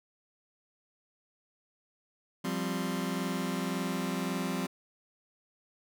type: chord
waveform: sawtooth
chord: F suspended second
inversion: none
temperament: just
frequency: 174.61 / 196.44 / 261.9 Hz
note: F3 / G3 / C4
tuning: 0 / +4 / +2 cents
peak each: -31 dBFS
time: 2.44-4.67 s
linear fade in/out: 10 ms
effects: none